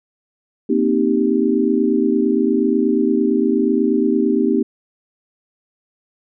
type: chord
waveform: sine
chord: C minor seventh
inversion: third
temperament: equal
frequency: 233.1 / 261.6 / 311.1 / 392 Hz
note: Bb3 / C4 / Eb4 / G4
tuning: 0 / 0 / 0 / 0 cents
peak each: -19 dBFS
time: 0.69-4.63 s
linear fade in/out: 10 ms
effects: none